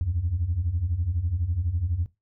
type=beating tone pair; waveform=sine; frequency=78.2 / 90.2 Hz; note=D#2 / F#2; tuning=+9 / -44 cents; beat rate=12 Hz; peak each=-28 / -24 dBFS; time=0.01-2.06 s; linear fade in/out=0 ms; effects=noise-tail reverb RT60 0.2 s tail -17 dB re dry + tanh soft clip ceiling -17 dBFS